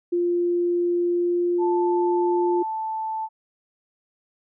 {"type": "tone with pitch glide", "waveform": "sine", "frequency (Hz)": [349.2, 351.6], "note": ["F4", "F4"], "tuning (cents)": [0, 12], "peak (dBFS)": -19, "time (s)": [0.12, 2.63], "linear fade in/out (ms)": 10, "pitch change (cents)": 12, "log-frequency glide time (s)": [1.09, 1.83]}
{"type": "tone", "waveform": "sine", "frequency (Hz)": 880, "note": "A5", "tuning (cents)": 0, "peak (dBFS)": -25, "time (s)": [1.58, 3.29], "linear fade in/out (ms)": 50}
{"effects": []}